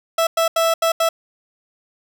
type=tone bursts at uneven times; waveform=30% pulse; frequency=659.3 Hz; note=E5; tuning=in tune; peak=-12 dBFS; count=5; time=0.18-0.27 / 0.37-0.48 / 0.56-0.74 / 0.82-0.92 / 1-1.09 s; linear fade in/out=5 ms; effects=none